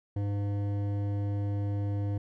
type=tone with hard clipping; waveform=sine; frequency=101.3 Hz; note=G#2; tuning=43 cents flat; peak=-30 dBFS; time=0.16-2.18 s; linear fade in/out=5 ms; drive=12 dB; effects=none